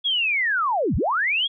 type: linear two-way sweep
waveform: sine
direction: down then up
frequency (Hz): 3390 to 46.39 to 3390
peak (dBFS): -19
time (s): 0.04-1.48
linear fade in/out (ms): 20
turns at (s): 0.96
effects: none